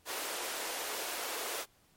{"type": "high-pass noise", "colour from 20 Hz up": "pink", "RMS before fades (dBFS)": -38, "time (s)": [0.05, 1.66], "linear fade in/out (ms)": 50, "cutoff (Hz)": 390, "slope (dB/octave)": 24, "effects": ["pink hiss -67 dBFS RMS until 1.96 s", "MP3 64 kbps"]}